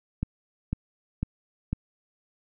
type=click train; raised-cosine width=5 ms; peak=-14 dBFS; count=4; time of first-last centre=0.23-1.73 s; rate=2 Hz; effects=none